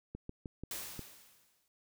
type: clicks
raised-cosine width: 3 ms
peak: -29 dBFS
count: 5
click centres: 0.15 / 0.294 / 0.458 / 0.636 / 0.993 s
type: noise with exponential decay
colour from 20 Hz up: white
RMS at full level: -39 dBFS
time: 0.71-1.68 s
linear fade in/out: 1 ms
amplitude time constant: 210 ms
effects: none